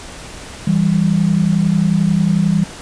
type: tone pair together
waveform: sine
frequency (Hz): 164.81 / 195.99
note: E3 / G3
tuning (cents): 0 / 0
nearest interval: minor third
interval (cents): 300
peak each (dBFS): -14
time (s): 0.67-2.64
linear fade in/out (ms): 5
effects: pink hiss -33 dBFS RMS until 2.81 s + resampled to 22050 Hz